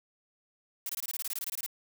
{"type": "noise bursts", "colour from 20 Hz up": "blue", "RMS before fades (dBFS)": -35, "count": 15, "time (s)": [0.86, 1.663], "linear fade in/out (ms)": 2, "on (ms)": 33, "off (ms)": 22, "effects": []}